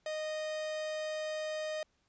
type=tone; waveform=45% pulse; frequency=619 Hz; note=D#5; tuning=9 cents flat; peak=-35 dBFS; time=0.06-1.83 s; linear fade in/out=2 ms; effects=pink hiss -75 dBFS RMS until 2.08 s + resampled to 16000 Hz